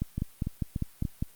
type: two click trains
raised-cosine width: 5 ms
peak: -16 / -18 dBFS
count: 7 / 4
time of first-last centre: 0.02-1.225 / 0.18-1.052 s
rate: 4.98 / 3.44 Hz
effects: white hiss -57 dBFS RMS until 1.35 s + Opus 32 kbps